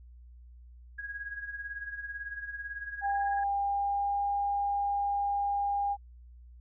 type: tone with tremolo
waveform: sine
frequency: 1649 Hz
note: G#6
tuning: 13 cents flat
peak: -34 dBFS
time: 0.98-3.44 s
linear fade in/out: 10 ms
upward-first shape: sine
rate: 18 Hz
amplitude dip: 65%
type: tone with pitch glide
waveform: sine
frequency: 800 to 807 Hz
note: G5 to G#5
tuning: +35 to -50 cents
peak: -27 dBFS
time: 3.01-5.97 s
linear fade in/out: 50 ms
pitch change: +15 cents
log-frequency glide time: 3.44-4.23 s
effects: added 60 Hz sine -49 dBFS peak until 6.6 s